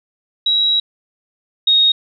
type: tone pair in turn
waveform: sine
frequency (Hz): 3865 / 3740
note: B7 / A#7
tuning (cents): -38 / +5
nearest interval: minor second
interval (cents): 57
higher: first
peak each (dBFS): -12 / -9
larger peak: second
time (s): 0.46-0.8 / 1.67-1.92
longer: first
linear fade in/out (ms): 5
effects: none